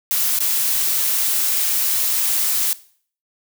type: noise with dropouts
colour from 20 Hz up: blue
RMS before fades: -19 dBFS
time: 0.11-2.73 s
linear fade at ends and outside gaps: 0 ms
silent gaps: 0.389-0.404 s
effects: noise-tail reverb RT60 0.5 s tail -18 dB re dry